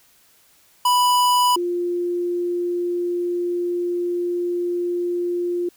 square / sine tone pair in turn, 987.8 / 350.9 Hz, B5 / F4, 0 / +8 cents, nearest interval octave + tritone, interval 1792 cents, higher first, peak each -15 / -20 dBFS, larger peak first, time 0.85-1.56 / 1.56-5.69 s, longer second, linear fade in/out 5 ms, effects white hiss -56 dBFS RMS until 5.76 s

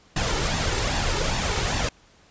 pink noise with flanger, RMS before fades -24 dBFS, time 0.16-1.89 s, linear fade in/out 5 ms, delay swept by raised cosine 1.1 to 2.3 ms, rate 2.5 Hz, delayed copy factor +0.55, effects pink hiss -56 dBFS RMS until 2.3 s + resampled to 16000 Hz

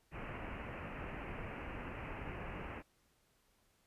pink low-pass noise, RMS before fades -45 dBFS, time 0.11-2.83 s, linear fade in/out 50 ms, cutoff 2800 Hz, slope 96 dB/octave, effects pink hiss -74 dBFS RMS until 3.86 s + resampled to 32000 Hz

